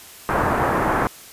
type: low-pass noise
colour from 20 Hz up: white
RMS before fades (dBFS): -20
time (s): 0.29-1.07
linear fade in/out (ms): 0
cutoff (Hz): 1400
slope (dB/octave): 24
effects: white hiss -42 dBFS RMS until 1.32 s + resampled to 32000 Hz